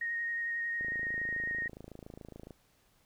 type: tone with vibrato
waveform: sine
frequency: 1864.7 Hz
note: A#6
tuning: in tune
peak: -32 dBFS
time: 0.01-1.68 s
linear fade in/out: 5 ms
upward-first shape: sine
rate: 11 Hz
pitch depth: 12 cents each way
type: click train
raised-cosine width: 2 ms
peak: -33 dBFS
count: 47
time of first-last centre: 0.81-2.507 s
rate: 27.1 Hz
effects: pink hiss -69 dBFS RMS until 3.05 s